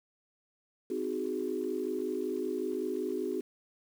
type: chord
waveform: sine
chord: Ab dominant seventh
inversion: first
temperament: equal with one note detuned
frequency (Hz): 257.6 / 311.1 / 370 / 415.3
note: C4 / Eb4 / Gb4 / Ab4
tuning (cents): -27 / 0 / 0 / 0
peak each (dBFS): -38 / -38 / -34 / -36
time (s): 0.9-3.41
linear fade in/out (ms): 5
effects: tanh soft clip ceiling -20 dBFS + 9-bit